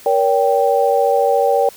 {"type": "chord", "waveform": "sine", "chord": "G diminished", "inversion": "first", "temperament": "just", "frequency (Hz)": [470.4, 564.5, 784], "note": ["Bb4", "Db5", "G5"], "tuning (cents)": [16, 31, 0], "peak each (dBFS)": -16, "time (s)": [0.06, 1.69], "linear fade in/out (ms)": 2, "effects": ["white hiss -41 dBFS RMS until 1.76 s"]}